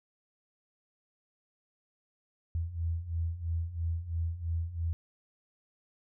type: beating tone pair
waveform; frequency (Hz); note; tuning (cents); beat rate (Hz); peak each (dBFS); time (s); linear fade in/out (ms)
sine; 81.5 / 84.5; E2 / E2; -19 / +43; 3; -36 / -32; 2.55-4.93; 0
effects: none